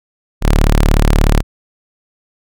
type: tone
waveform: sawtooth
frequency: 36.71 Hz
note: D1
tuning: in tune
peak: -4 dBFS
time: 0.41-1.43 s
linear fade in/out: 50 ms
effects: none